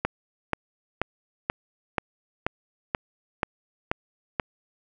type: click train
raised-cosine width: 0.5 ms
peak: -8 dBFS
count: 10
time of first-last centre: 0.05-4.398 s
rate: 2.07 Hz
effects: none